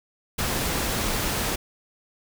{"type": "noise", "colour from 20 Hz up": "pink", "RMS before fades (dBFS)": -26, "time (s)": [0.38, 1.56], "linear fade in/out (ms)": 10, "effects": []}